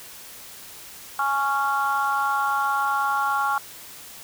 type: chord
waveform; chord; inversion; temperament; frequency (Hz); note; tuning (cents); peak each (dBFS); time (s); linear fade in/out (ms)
sine; Db major; second; just; 831.5 / 1108.7 / 1385.9; Ab5 / Db6 / F6; +2 / 0 / -14; -24; 1.19-3.58; 2
effects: tanh soft clip ceiling -12 dBFS + white hiss -42 dBFS RMS until 4.23 s